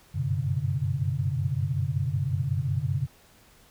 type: tone cluster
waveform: sine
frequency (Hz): 93.6 / 99 / 117.1 / 128.5 / 144.4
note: F#2 / G2 / A#2 / C3 / D3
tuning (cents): +20 / +18 / +8 / -31 / -29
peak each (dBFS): -31 / -34 / -35 / -29 / -29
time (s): 0.14-3.07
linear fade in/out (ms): 20
effects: pink hiss -57 dBFS RMS until 3.7 s